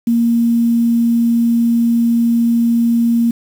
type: tone with quantisation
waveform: sine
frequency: 233.4 Hz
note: A#3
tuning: 2 cents sharp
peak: -10 dBFS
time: 0.07-3.31 s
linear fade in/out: 5 ms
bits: 6
effects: none